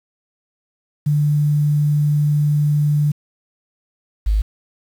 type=tone pair in turn; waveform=sine; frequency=147.9 / 52.09 Hz; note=D3 / G#1; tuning=+13 / +6 cents; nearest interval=octave + tritone; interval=1807 cents; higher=first; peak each=-13 dBFS; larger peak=neither; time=1.06-3.12 / 4.26-4.42 s; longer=first; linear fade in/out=10 ms; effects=7-bit